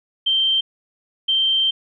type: tone pair in turn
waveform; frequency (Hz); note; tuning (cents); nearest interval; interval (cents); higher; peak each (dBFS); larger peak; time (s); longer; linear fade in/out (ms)
sine; 3136 / 3136; G7 / G7; 0 / 0; unison; 0; neither; -15; neither; 0.26-0.61 / 1.28-1.71; second; 10
effects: none